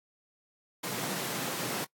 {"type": "high-pass noise", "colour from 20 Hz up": "pink", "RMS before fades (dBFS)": -35, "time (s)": [0.83, 1.85], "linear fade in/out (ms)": 10, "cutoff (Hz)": 120, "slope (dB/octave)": 96, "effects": ["noise-tail reverb RT60 0.1 s tail -21 dB re dry", "AAC 64 kbps"]}